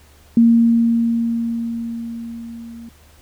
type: tone with level ramp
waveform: sine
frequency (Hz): 231.7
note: A#3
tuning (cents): -10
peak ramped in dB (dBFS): -7 to -33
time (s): 0.37-2.89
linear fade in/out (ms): 2
effects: added 75 Hz sine -48 dBFS peak until 3.21 s + pink hiss -51 dBFS RMS until 3.21 s